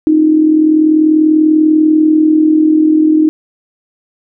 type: tone with amplitude modulation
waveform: sine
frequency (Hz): 311.1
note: D#4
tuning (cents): 0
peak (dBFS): -3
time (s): 0.07-3.29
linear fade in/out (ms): 0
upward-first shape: sine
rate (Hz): 40.3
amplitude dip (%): 55
effects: none